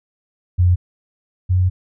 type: tone pair in turn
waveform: sine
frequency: 89.3 / 91.6 Hz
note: F2 / F#2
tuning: +39 / -17 cents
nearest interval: unison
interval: 44 cents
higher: second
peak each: -10 / -12 dBFS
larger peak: first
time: 0.58-0.76 / 1.49-1.7 s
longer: second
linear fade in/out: 20 ms
effects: none